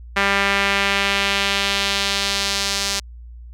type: tone with band-pass filter sweep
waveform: sawtooth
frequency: 198.3 Hz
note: G3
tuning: 20 cents sharp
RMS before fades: -20 dBFS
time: 0.16-3 s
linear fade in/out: 10 ms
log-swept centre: 1900 to 5400 Hz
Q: 1.4
effects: added 59 Hz sine -35 dBFS peak until 3.53 s